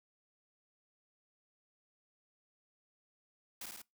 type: noise with echo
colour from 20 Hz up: white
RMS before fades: -44 dBFS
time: 3.61-3.66 s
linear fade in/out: 5 ms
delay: 53 ms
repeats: 3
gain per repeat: -2 dB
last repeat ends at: 3.819 s
effects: noise-tail reverb RT60 0.2 s tail -24 dB re dry